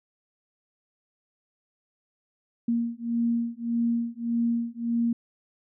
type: beating tone pair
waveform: sine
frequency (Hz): 233.1 / 234.8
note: A#3 / A#3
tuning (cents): 0 / +13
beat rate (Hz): 1.7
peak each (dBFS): -27 / -27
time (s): 2.68-5.13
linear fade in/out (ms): 5
effects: none